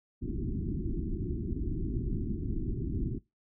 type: low-pass noise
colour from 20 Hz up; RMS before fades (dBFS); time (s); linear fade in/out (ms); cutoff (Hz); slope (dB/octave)
pink; -33; 0.21-3.19; 20; 380; 96
effects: noise-tail reverb RT60 0.2 s tail -20 dB re dry